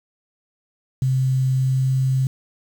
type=tone with pitch glide; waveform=sine; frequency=130.81 to 131.64 Hz; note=C3 to C3; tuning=0 to +11 cents; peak=-16 dBFS; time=1.02-2.27 s; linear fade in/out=2 ms; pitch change=+11 cents; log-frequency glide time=1.53-1.91 s; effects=7-bit